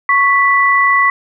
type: tone pair together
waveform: sine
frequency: 1108.7 / 1975.5 Hz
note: C#6 / B6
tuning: 0 / 0 cents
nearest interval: minor seventh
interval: 1000 cents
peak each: -11 dBFS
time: 0.09-1.1 s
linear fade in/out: 2 ms
effects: none